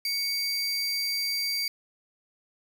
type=tone pair together; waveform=45% pulse; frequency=2222 / 4708 Hz; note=C#7 / D8; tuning=+4 / +3 cents; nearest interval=octave + minor second; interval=1299 cents; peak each=-33 / -27 dBFS; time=0.05-1.68 s; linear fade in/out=2 ms; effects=none